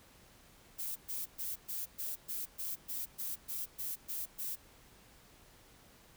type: noise bursts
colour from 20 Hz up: violet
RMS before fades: -39 dBFS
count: 13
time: 0.78-4.56 s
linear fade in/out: 20 ms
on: 180 ms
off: 120 ms
effects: pink hiss -61 dBFS RMS until 6.16 s